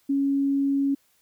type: tone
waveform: sine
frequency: 277.2 Hz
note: C#4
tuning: in tune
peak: -20 dBFS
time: 0.09-0.95 s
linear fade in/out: 10 ms
effects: white hiss -65 dBFS RMS until 1.21 s